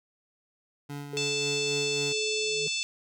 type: tone with tremolo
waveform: 25% pulse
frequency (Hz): 143.7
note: D3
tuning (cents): -37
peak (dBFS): -31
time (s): 0.89-2.13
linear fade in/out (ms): 10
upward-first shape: sine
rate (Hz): 3.7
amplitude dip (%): 45
type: tone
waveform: sine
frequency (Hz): 430.1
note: A4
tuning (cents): -39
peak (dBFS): -31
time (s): 1.13-2.67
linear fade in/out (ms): 5
type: harmonic tone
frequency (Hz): 880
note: A5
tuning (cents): 0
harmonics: 3 / 4 / 5 / 6 / 7 / 8 / 9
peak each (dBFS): -32 / -34 / -36 / -38 / -39 / -40 / -41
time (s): 1.17-2.83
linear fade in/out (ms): 0
type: tone with exponential growth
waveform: sine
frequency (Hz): 155.56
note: D#3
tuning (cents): 0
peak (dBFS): -37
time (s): 2.28-2.68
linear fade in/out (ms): 0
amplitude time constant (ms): 85
effects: none